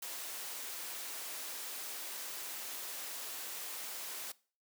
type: high-pass noise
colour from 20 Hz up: white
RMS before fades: -43 dBFS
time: 0.02-4.32 s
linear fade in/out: 5 ms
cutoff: 350 Hz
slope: 12 dB/octave
effects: noise-tail reverb RT60 0.4 s tail -21 dB re dry